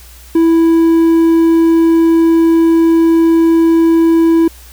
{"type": "tone", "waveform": "triangle", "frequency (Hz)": 329.6, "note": "E4", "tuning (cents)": 0, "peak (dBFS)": -4, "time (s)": [0.35, 4.48], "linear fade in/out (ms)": 5, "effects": ["added 60 Hz sine -36 dBFS peak until 4.72 s", "white hiss -40 dBFS RMS until 4.72 s"]}